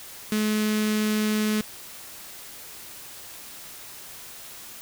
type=tone with notch filter; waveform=sawtooth; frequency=213.8 Hz; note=A3; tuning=49 cents flat; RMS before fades=-24 dBFS; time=0.32-1.61 s; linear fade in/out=2 ms; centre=760 Hz; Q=0.68; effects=white hiss -42 dBFS RMS until 4.81 s